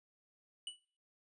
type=tone with exponential decay; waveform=square; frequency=2955 Hz; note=F#7; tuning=3 cents flat; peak=-38 dBFS; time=0.67-0.82 s; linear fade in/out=2 ms; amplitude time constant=31 ms; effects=noise-tail reverb RT60 0.4 s tail -19 dB re dry + resampled to 24000 Hz